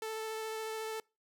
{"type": "tone with vibrato", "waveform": "sawtooth", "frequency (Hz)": 440, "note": "A4", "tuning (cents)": 0, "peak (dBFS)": -33, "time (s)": [0.02, 1], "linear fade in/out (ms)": 2, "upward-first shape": "sine", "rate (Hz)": 14, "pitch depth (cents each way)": 10, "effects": ["noise-tail reverb RT60 0.3 s tail -26 dB re dry"]}